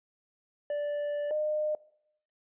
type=tone pair in turn; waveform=triangle / sine; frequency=585 / 608.5 Hz; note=D5 / D#5; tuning=-7 / -39 cents; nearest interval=minor second; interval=68 cents; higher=second; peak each=-27 dBFS; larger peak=neither; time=0.7-1.31 / 1.31-1.75 s; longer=first; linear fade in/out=2 ms; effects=noise-tail reverb RT60 0.7 s tail -21 dB re dry + resampled to 8000 Hz